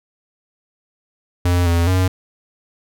square tone with pitch steps, 88.3 / 85.1 / 92.5 Hz, F2 / F2 / F#2, +20 / -44 / 0 cents, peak -14 dBFS, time 1.45-2.08 s, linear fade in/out 5 ms, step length 210 ms, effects none

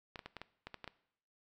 clicks, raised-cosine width 0.3 ms, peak -28 dBFS, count 9, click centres 0.158 / 0.192 / 0.26 / 0.367 / 0.416 / 0.67 / 0.743 / 0.843 / 0.877 s, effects noise-tail reverb RT60 0.7 s tail -19 dB re dry

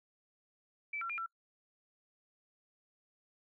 sine tone with pitch steps, 2316 / 1361 / 2407 / 1349 Hz, D7 / F6 / D7 / E6, -25 / -45 / +42 / +40 cents, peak -36 dBFS, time 0.93-1.262 s, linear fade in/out 5 ms, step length 83 ms, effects noise-tail reverb RT60 0.1 s tail -25 dB re dry

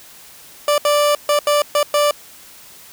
30% pulse tone bursts at uneven times, 587 Hz, D5, 1 cent flat, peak -10 dBFS, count 6, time 0.68-0.78 / 0.85-1.15 / 1.29-1.39 / 1.47-1.62 / 1.75-1.83 / 1.94-2.11 s, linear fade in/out 2 ms, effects white hiss -42 dBFS RMS until 2.92 s

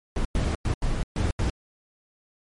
brown noise bursts at uneven times, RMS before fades -24 dBFS, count 6, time 0.16-0.25 / 0.35-0.55 / 0.65-0.74 / 0.82-1.03 / 1.16-1.31 / 1.39-1.5 s, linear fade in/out 2 ms, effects MP3 48 kbps

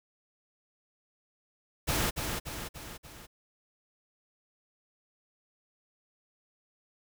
pink noise with echo, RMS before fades -29 dBFS, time 1.87-2.11 s, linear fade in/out 20 ms, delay 290 ms, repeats 4, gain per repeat -5 dB, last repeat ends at 3.27 s, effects none

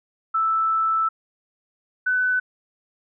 sine tone pair in turn, 1318.5 / 1502.1 Hz, E6 / F#6, 0 / +26 cents, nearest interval major second, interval 226 cents, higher second, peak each -18 dBFS, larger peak neither, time 0.34-1.09 / 2.06-2.4 s, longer first, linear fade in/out 10 ms, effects none

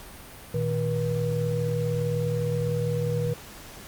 sine tone cluster, 115.7 / 155.6 / 481.4 Hz, A#2 / D#3 / B4, -13 / 0 / -44 cents, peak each -28 dBFS, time 0.54-3.34 s, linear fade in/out 5 ms, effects pink hiss -44 dBFS RMS until 3.87 s + Opus 48 kbps

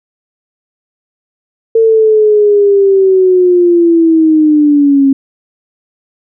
sine linear sweep, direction down, 453.4 to 269.7 Hz, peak -4 dBFS, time 1.75-5.13 s, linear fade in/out 5 ms, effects none

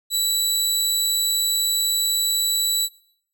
20% pulse tone, 3944 Hz, B7, 3 cents flat, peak -13 dBFS, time 0.1-2.89 s, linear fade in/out 50 ms, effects noise-tail reverb RT60 0.7 s tail -22 dB re dry

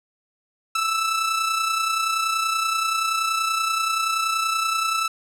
sawtooth tone with amplitude modulation, 1318.5 Hz, E6, in tune, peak -15 dBFS, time 0.75-5.08 s, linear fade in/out 5 ms, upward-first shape sine, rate 30.5 Hz, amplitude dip 45%, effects low-pass 11000 Hz 12 dB/octave

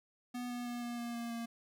square tone with pitch steps, 245.7 / 243.4 / 241.2 / 239 / 236.8 / 234.6 / 232.4 Hz, B3 / B3 / B3 / A#3 / A#3 / A#3 / A#3, -9 / -25 / -41 / +43 / +27 / +11 / -5 cents, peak -39 dBFS, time 0.34-1.46 s, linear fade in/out 10 ms, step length 160 ms, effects none

